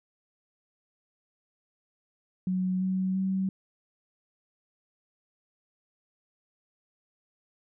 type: tone with pitch steps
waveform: sine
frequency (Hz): 185 / 187.69 / 190.42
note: F#3 / F#3 / G3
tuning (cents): 0 / +25 / -50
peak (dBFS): -25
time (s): 2.47-3.49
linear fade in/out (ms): 2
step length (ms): 340
effects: none